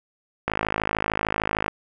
click train, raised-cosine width 0.5 ms, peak -7 dBFS, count 65, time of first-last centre 0.48-1.681 s, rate 53.3 Hz, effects none

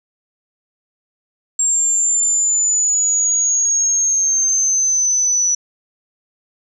sine exponential sweep, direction down, 7459 to 5910 Hz, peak -13 dBFS, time 1.59-5.55 s, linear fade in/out 5 ms, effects none

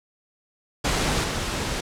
pink noise with level steps, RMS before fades -23 / -27 dBFS, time 0.84-1.81 s, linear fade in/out 10 ms, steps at 1.24 s, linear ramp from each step 5 ms, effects low-pass 8000 Hz 12 dB/octave

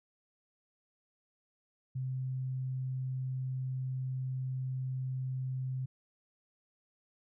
sine tone, 130 Hz, C3, 11 cents flat, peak -33 dBFS, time 1.95-5.86 s, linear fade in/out 10 ms, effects none

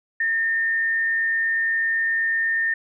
sine tone with frequency modulation, 1818 Hz, A#6, 44 cents flat, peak -19 dBFS, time 0.2-2.74 s, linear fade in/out 5 ms, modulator 125 Hz, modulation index 0.25, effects none

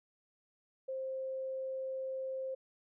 sine tone, 527 Hz, C5, 12 cents sharp, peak -36 dBFS, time 0.88-2.55 s, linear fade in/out 10 ms, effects none

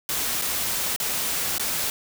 white noise with dropouts, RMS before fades -26 dBFS, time 0.09-1.9 s, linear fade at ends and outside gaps 1 ms, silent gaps 0.415-0.42 / 0.962-1 / 1.582-1.596 s, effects none

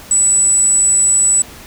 sine tone, 7902 Hz, B8, in tune, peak -6 dBFS, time 0.11-1.42 s, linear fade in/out 2 ms, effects tanh soft clip ceiling -8 dBFS + pink hiss -36 dBFS RMS until 1.66 s

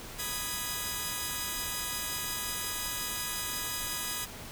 5% pulse chord, G# minor, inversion first, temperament equal, 987.8 / 1244.5 / 1661.2 Hz, B5 / D#6 / G#6, 0 / 0 / 0 cents, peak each -26 dBFS, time 0.18-4.26 s, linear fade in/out 20 ms, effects pink hiss -44 dBFS RMS until 4.51 s

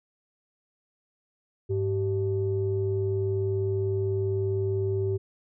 sine tone pair together, 101.68 / 386 Hz, G#2 / G4, -36 / -27 cents, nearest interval octave + major seventh, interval 2309 cents, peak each -26 dBFS, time 1.69-5.18 s, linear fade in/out 20 ms, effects tanh soft clip ceiling -17 dBFS

